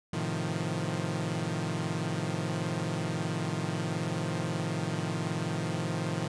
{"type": "chord", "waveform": "sawtooth", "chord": "F dominant seventh", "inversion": "first", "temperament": "equal with one note detuned", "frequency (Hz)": [110, 130.81, 156.1, 174.61], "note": ["A2", "C3", "Eb3", "F3"], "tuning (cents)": [0, 0, 6, 0], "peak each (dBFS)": [-33, -34, -30, -31], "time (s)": [0.13, 6.28], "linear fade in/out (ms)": 5, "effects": ["resampled to 22050 Hz"]}